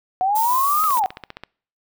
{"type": "linear two-way sweep", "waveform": "sine", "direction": "up then down", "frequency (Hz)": [726, 1283, 726], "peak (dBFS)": -16, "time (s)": [0.21, 1.06], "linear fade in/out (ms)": 0, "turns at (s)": 0.85}
{"type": "noise", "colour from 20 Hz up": "violet", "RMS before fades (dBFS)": -26, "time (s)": [0.35, 1], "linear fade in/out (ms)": 10}
{"type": "click train", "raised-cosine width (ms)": 0.3, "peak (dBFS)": -17, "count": 10, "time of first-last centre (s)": [0.84, 1.436], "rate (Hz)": 15.1}
{"effects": ["noise-tail reverb RT60 0.5 s tail -26 dB re dry"]}